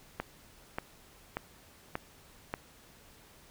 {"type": "click train", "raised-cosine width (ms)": 0.5, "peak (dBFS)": -18, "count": 5, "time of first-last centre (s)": [0.2, 2.539], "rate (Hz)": 1.71, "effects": ["pink hiss -58 dBFS RMS until 3.5 s"]}